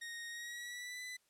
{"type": "tone with pitch glide", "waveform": "sawtooth", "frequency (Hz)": [1864.7, 1998.5], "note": ["A#6", "B6"], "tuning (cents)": [0, 20], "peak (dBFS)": -40, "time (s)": [0.01, 1.17], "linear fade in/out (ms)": 10, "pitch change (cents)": 120, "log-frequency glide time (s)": [0.29, 1.02], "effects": ["white hiss -75 dBFS RMS until 1.29 s", "low-pass 11000 Hz 12 dB/octave"]}